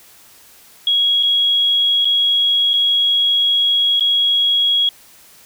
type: tone with dropouts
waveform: sine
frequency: 3315 Hz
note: G#7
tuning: 4 cents flat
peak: -12 dBFS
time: 0.87-4.89 s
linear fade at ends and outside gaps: 2 ms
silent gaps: 1.228-1.232 / 2.047-2.053 / 2.734-2.738 / 3.997-4.007 s
effects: white hiss -46 dBFS RMS until 5.45 s